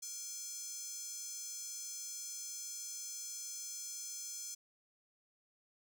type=tone with high-pass filter; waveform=square; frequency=473.1 Hz; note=A#4; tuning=26 cents sharp; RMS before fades=-45 dBFS; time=0.02-4.55 s; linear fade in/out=10 ms; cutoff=6300 Hz; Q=4.4; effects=none